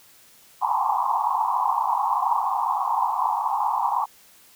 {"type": "band-pass noise", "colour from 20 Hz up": "white", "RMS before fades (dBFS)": -23, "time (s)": [0.61, 4.06], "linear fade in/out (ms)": 20, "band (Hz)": [770, 1100], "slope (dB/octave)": 96, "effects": ["white hiss -53 dBFS RMS until 4.55 s"]}